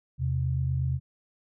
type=tone pair together; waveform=sine; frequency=82.41 / 130.82 Hz; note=E2 / C3; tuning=0 / 0 cents; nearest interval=minor sixth; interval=800 cents; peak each=-29 / -26 dBFS; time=0.18-1 s; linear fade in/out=50 ms; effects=none